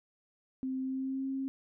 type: tone with pitch glide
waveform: sine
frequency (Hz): 261.6 to 268.2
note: C4 to C4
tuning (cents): 0 to +43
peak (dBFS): -32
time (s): 0.63-1.48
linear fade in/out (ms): 0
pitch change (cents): +43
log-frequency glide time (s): 0.8-1.26
effects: none